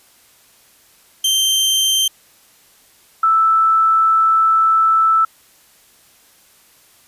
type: tone pair in turn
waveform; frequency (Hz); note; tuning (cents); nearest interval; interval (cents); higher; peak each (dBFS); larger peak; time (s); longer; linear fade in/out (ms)
sawtooth / sine; 3136 / 1318.5; G7 / E6; 0 / 0; octave + minor third; 1500; first; -10; neither; 1.24-2.08 / 3.23-5.25; second; 5
effects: white hiss -51 dBFS RMS until 7.07 s + resampled to 32000 Hz